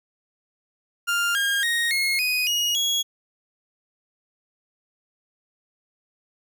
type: tone with pitch steps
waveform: 30% pulse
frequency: 1400 / 1617.5 / 1868.8 / 2159 / 2495 / 2882 / 3330 Hz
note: F6 / G#6 / A#6 / C#7 / D#7 / F#7 / G#7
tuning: +4 / -46 / +4 / -46 / +4 / -46 / +4 cents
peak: -18 dBFS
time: 1.07-3.03 s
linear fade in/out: 20 ms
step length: 280 ms
effects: 10-bit